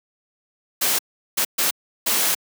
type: noise bursts at uneven times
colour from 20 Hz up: white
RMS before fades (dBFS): -20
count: 4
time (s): 0.81-0.99 / 1.37-1.45 / 1.58-1.71 / 2.06-2.35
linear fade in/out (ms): 10
effects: high-pass 200 Hz 12 dB/octave